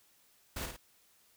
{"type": "noise with echo", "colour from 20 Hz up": "pink", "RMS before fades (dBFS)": -39, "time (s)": [0.56, 0.66], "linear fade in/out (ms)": 5, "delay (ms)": 53, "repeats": 2, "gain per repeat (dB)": -5, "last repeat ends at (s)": 0.766, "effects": ["white hiss -67 dBFS RMS until 1.36 s"]}